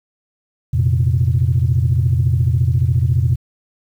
sine chord, F suspended fourth, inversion none, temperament equal, 87.31 / 116.54 / 130.81 Hz, F2 / Bb2 / C3, 0 / 0 / 0 cents, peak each -16 dBFS, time 0.73-3.36 s, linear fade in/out 10 ms, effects tanh soft clip ceiling -5 dBFS + 8-bit

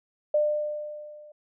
sine tone with level ramp, 599 Hz, D5, 34 cents sharp, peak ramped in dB -18 to -46 dBFS, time 0.34-1.32 s, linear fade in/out 5 ms, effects none

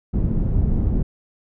pink low-pass noise, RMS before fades -19 dBFS, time 0.13-1.03 s, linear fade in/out 10 ms, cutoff 200 Hz, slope 12 dB/octave, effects none

